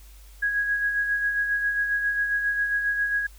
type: tone with tremolo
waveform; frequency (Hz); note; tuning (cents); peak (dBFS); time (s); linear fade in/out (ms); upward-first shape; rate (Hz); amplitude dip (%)
sine; 1655; G#6; -6; -20; 0.42-3.27; 10; sine; 7.4; 45
effects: added 50 Hz sine -45 dBFS peak until 3.38 s + white hiss -55 dBFS RMS until 3.38 s